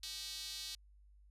square tone with high-pass filter, 173.2 Hz, F3, 14 cents flat, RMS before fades -45 dBFS, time 0.03-0.75 s, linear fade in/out 2 ms, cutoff 4100 Hz, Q 2.9, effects added 50 Hz sine -60 dBFS peak until 1.3 s + resampled to 32000 Hz

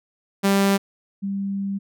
sawtooth / sine tone pair in turn, 197.3 / 197.3 Hz, G3 / G3, +11 / +11 cents, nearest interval unison, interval 0 cents, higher neither, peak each -12 / -23 dBFS, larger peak first, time 0.43-0.78 / 1.22-1.79 s, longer second, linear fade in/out 20 ms, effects none

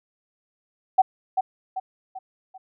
sine tone with echo, 758 Hz, F#5, 42 cents sharp, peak -11 dBFS, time 0.98-1.02 s, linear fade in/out 10 ms, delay 390 ms, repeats 4, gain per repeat -7 dB, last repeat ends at 2.58 s, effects none

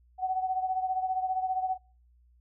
sine beating tone pair, 747 / 762 Hz, F#5 / G5, +16 / -49 cents, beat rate 15 Hz, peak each -28 / -34 dBFS, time 0.18-1.78 s, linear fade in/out 50 ms, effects noise-tail reverb RT60 0.4 s tail -25 dB re dry + added 60 Hz sine -59 dBFS peak until 2.4 s

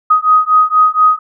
sine beating tone pair, 1251 / 1255.2 Hz, D#6 / D#6, +9 / +15 cents, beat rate 4.2 Hz, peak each -10 dBFS, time 0.1-1.19 s, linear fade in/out 10 ms, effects none

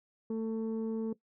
sine tone pair together, 222.8 / 445.6 Hz, A3 / A4, +22 / +22 cents, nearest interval octave, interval 1200 cents, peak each -31 / -33 dBFS, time 0.3-1.13 s, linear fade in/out 5 ms, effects noise-tail reverb RT60 0.1 s tail -19 dB re dry + tanh soft clip ceiling -29 dBFS

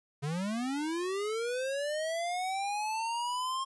square linear sweep, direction up, 136.8 to 1073 Hz, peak -32 dBFS, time 0.22-3.65 s, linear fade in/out 20 ms, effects resampled to 24000 Hz + 12-bit

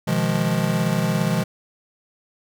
square chord, F half-diminished seventh, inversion second, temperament just, 125.72 / 157.15 / 174.61 / 209.5 Hz, Cb3 / Eb3 / F3 / Ab3, +31 / +18 / 0 / +15 cents, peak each -27 / -25 / -24 / -26 dBFS, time 0.07-1.44 s, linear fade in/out 10 ms, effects none

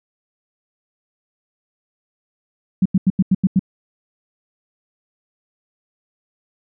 sine tone bursts, 188.7 Hz, F#3, 34 cents sharp, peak -10 dBFS, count 7, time 2.82-3.594 s, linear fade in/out 5 ms, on 36 ms, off 87 ms, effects none

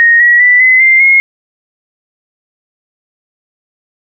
sine tone with pitch steps, 1864.7 / 1919.3 / 1975.6 / 2033 / 2093 / 2154 Hz, A#6 / B6 / B6 / B6 / C7 / C7, 0 / -50 / 0 / +50 / 0 / +50 cents, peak -3 dBFS, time 0-1.2 s, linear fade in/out 0 ms, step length 200 ms, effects none

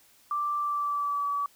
sine tone with pitch glide, 1174.7 to 1144.6 Hz, D6 to D6, 0 to -45 cents, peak -26 dBFS, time 0.31-1.46 s, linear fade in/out 2 ms, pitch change -45 cents, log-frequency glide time 0.58-1.28 s, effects white hiss -60 dBFS RMS until 1.55 s

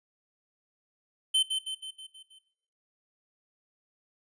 square tone with echo, 3079 Hz, G7, 32 cents flat, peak -22 dBFS, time 1.34-1.43 s, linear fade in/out 10 ms, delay 160 ms, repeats 6, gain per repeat -5 dB, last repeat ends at 2.39 s, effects noise-tail reverb RT60 0.8 s tail -19 dB re dry + resampled to 22050 Hz

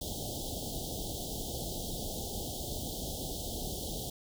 pink band-stop noise, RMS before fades -38 dBFS, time 0.01-4.1 s, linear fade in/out 5 ms, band 820 to 3100 Hz, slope 96 dB/octave, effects none

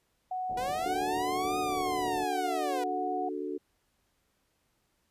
sine tone with pitch glide, 740 to 734.9 Hz, F#5 to F#5, 0 to -12 cents, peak -31 dBFS, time 0.31-3.29 s, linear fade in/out 5 ms, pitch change -12 cents, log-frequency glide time 1.45-2.56 s
white low-pass noise, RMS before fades -44 dBFS, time 0.49-2.25 s, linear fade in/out 10 ms, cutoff 810 Hz, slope 96 dB/octave
sawtooth linear two-way sweep, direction up then down, 477.4 to 1250 to 477.4 Hz, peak -31 dBFS, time 0.57-2.84 s, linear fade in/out 5 ms, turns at 1.59 s
sine chord, D major, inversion none, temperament equal, 293.7 / 370 / 440 Hz, D4 / F#4 / A4, 0 / 0 / 0 cents, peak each -37 / -36 / -38 dBFS, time 0.85-3.58 s, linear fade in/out 10 ms
effects pink hiss -74 dBFS RMS until 5.1 s + resampled to 32000 Hz

